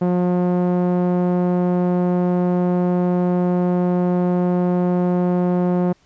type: tone with low-pass filter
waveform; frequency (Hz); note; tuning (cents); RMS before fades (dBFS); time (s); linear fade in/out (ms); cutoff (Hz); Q
sawtooth; 178.7; F3; +40; -18; 0.01-5.93; 10; 720; 0.86
effects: pink hiss -58 dBFS RMS until 6.05 s + resampled to 16000 Hz